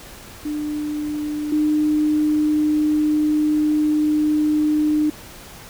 sine tone pair in turn, 299.3 / 303.1 Hz, D4 / D#4, +33 / -45 cents, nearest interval unison, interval 22 cents, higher second, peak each -22 / -15 dBFS, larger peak second, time 0.45-1.52 / 1.52-5.1 s, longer second, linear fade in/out 5 ms, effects pink hiss -40 dBFS RMS until 5.69 s

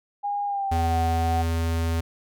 sine tone with pitch glide, 814 to 746.4 Hz, G#5 to F#5, -35 to +15 cents, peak -24 dBFS, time 0.23-1.43 s, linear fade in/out 20 ms, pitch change -150 cents, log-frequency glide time 0.46-0.96 s
square tone, 82.7 Hz, E2, 6 cents sharp, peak -23 dBFS, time 0.71-2.01 s, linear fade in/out 10 ms
effects none

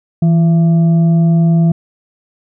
sine tone with frequency modulation, 164.81 Hz, E3, in tune, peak -7 dBFS, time 0.22-1.72 s, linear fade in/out 5 ms, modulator 510 Hz, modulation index 0.24, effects none

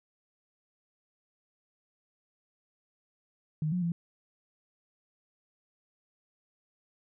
sine tone with pitch steps, 154.5 / 179.6 / 169.9 Hz, D#3 / F3 / F3, -12 / +49 / -47 cents, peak -27 dBFS, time 3.62-3.92 s, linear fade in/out 2 ms, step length 100 ms, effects none

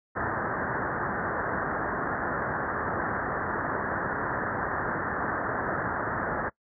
white low-pass noise, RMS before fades -30 dBFS, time 0.15-6.5 s, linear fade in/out 20 ms, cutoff 1800 Hz, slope 96 dB/octave, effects noise-tail reverb RT60 0.1 s tail -22 dB re dry + high-pass 60 Hz 12 dB/octave

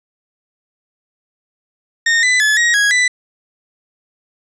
40% pulse tone with pitch steps, 1841 / 1999 / 1717 / 1890 / 1656 / 1986 Hz, A#6 / B6 / A6 / A#6 / G#6 / B6, -22 / +20 / -43 / +23 / -5 / +9 cents, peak -10 dBFS, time 2.06-3.08 s, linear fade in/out 5 ms, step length 170 ms, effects resampled to 22050 Hz + 8-bit

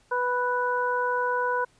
harmonic tone, 493.9 Hz, B4, in tune, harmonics 1 / 2 / 3, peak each -28 / -26 / -29 dBFS, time 0.11-1.65 s, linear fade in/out 10 ms, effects pink hiss -62 dBFS RMS until 1.79 s + resampled to 22050 Hz

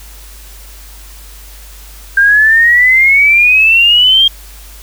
sine exponential sweep, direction up, 1587 to 3235 Hz, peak -4 dBFS, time 2.17-4.28 s, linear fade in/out 5 ms, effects added 50 Hz sine -32 dBFS peak until 4.82 s + white hiss -37 dBFS RMS until 4.82 s

